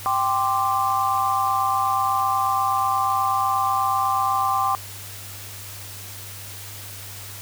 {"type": "chord", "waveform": "sine", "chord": "G suspended fourth", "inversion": "none", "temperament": "equal", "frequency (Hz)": [784, 1046.5, 1174.7], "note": ["G5", "C6", "D6"], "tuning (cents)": [0, 0, 0], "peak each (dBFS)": -23, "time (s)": [0.06, 4.75], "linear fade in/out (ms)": 0, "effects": ["added 99 Hz sine -40 dBFS peak until 7.41 s", "white hiss -38 dBFS RMS until 7.41 s"]}